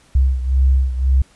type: beating tone pair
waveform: sine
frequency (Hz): 65.41 / 67.31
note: C2 / C2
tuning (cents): 0 / +50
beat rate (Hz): 1.9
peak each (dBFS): -13 / -18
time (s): 0.15-1.22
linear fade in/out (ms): 5
effects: pink hiss -52 dBFS RMS until 1.35 s + resampled to 24000 Hz